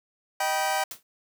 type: chord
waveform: sawtooth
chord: Eb augmented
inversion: none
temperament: just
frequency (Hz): 622.3 / 777.8 / 972.3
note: Eb5 / G5 / B5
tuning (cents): 0 / -14 / -27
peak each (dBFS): -27 / -22 / -27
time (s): 0.4-0.84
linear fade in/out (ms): 5
type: noise with exponential decay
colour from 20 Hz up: white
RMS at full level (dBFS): -33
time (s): 0.91-1.03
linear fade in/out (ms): 2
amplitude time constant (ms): 25
effects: none